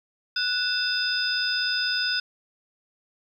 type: tone cluster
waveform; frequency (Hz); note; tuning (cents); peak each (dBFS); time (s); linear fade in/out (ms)
sine; 1481 / 2640 / 3572 / 4998; F#6 / E7 / A7 / D#8; +1 / +2 / +25 / +7; -27 / -34 / -31 / -26; 0.36-2.2; 5
effects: 9-bit